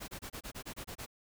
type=noise bursts; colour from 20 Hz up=pink; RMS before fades=-43 dBFS; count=10; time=0-1.063 s; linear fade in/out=20 ms; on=82 ms; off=27 ms; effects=none